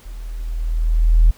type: tone with level ramp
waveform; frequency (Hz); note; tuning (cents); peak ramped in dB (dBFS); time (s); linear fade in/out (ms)
sine; 40.36; E1; -36; -30 to -5; 0.05-1.31; 10
effects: tanh soft clip ceiling -4 dBFS + pink hiss -48 dBFS RMS until 1.37 s